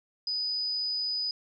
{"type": "tone", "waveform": "sine", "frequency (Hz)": 4978, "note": "D#8", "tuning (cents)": 0, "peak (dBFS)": -28, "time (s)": [0.27, 1.31], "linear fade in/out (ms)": 2, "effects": []}